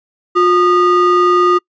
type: ring-modulated tone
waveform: triangle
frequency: 792 Hz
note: G5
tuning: 18 cents sharp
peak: -3 dBFS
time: 0.35-1.59 s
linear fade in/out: 20 ms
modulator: 435 Hz
effects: noise-tail reverb RT60 0.1 s tail -26 dB re dry + resampled to 16000 Hz